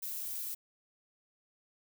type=noise; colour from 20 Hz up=violet; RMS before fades=-39 dBFS; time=0.02-0.55 s; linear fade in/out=10 ms; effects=none